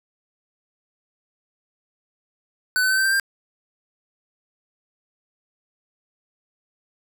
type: tone with pitch steps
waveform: square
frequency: 1500 / 1517.4 / 1535.1 / 1552.9 / 1570.9 / 1589.2 Hz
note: F#6 / F#6 / G6 / G6 / G6 / G6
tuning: +23 / +43 / -37 / -17 / +3 / +23 cents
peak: -18 dBFS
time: 2.76-3.198 s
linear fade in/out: 0 ms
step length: 73 ms
effects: none